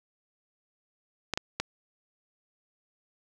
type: clicks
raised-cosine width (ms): 0.2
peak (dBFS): -11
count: 3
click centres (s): 1.337 / 1.375 / 1.6
effects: none